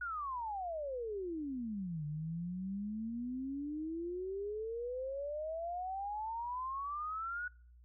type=exponential two-way sweep; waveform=sine; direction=down then up; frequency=1480 to 146.9 to 1480 Hz; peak=-37 dBFS; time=0.01-7.48 s; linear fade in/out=5 ms; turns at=2.05 s; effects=noise-tail reverb RT60 0.5 s tail -26 dB re dry + added 60 Hz sine -57 dBFS peak until 7.84 s